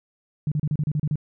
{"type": "tone bursts", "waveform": "sine", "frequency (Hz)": 150, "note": "D3", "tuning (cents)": 37, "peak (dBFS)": -20, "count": 9, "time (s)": [0.47, 1.157], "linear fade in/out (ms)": 2, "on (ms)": 47, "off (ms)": 33, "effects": []}